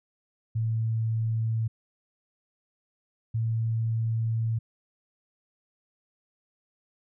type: tone pair in turn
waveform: sine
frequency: 112.3 / 113.15 Hz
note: A2 / A2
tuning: +36 / +49 cents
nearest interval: unison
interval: 13 cents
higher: second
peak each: -24 dBFS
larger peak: neither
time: 0.55-1.68 / 3.34-4.59 s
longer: second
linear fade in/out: 10 ms
effects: none